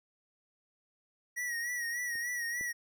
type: tone with vibrato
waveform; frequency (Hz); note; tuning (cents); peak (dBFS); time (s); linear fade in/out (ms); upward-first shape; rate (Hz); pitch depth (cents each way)
square; 1909; A#6; +41; -34; 1.36-2.73; 20; sine; 3.4; 53
type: clicks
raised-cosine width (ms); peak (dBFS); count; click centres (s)
2; -42 / -35; 2; 2.155 / 2.611
effects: none